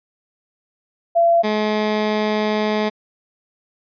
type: tone pair in turn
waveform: sine / 15% pulse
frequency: 679 / 213.1 Hz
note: F5 / G#3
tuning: -49 / +45 cents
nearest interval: octave + minor sixth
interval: 2006 cents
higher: first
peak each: -11 dBFS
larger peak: neither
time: 1.15-1.43 / 1.43-2.9 s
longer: second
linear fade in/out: 20 ms
effects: resampled to 11025 Hz